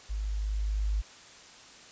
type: tone with level ramp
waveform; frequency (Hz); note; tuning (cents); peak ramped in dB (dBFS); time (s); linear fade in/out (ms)
sine; 51.91; G#1; 0; -30 to -25; 0.09-1.02; 20
effects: white hiss -51 dBFS RMS until 1.91 s + resampled to 16000 Hz